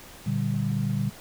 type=chord; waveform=sine; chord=G minor; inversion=first; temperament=just; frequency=117.6 / 147 / 196 Hz; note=Bb2 / D3 / G3; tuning=+16 / +2 / 0 cents; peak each=-28 dBFS; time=0.26-1.1 s; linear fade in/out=10 ms; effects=pink hiss -46 dBFS RMS until 1.2 s